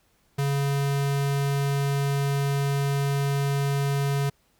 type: tone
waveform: square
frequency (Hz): 140.1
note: C#3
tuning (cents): +19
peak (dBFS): -23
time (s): 0.38-4.3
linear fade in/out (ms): 10
effects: pink hiss -66 dBFS RMS until 4.59 s